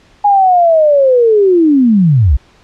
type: linear sweep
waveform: sine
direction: down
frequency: 830 to 55 Hz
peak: -5 dBFS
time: 0.24-2.37 s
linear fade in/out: 10 ms
effects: pink hiss -47 dBFS RMS until 2.63 s + low-pass 5000 Hz 12 dB/octave